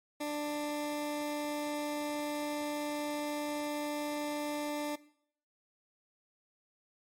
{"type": "tone", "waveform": "20% pulse", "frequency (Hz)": 295.6, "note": "D4", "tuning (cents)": 11, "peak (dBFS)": -29, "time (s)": [0.2, 4.96], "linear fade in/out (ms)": 10, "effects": ["noise-tail reverb RT60 0.6 s tail -18 dB re dry", "MP3 64 kbps"]}